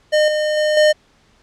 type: tone with level steps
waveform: square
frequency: 609 Hz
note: D#5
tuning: 37 cents flat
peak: -12 / -17 / -15 / -10 dBFS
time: 0.12-0.93 s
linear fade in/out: 20 ms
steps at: 0.28 / 0.57 / 0.77 s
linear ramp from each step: 2 ms
effects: pink hiss -55 dBFS RMS until 1.42 s + low-pass 6000 Hz 12 dB/octave